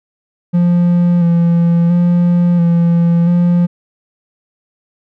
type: tone with vibrato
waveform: triangle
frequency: 172.3 Hz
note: F3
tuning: 23 cents flat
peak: -6 dBFS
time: 0.53-3.67 s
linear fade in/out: 20 ms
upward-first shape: square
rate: 0.73 Hz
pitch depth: 23 cents each way
effects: none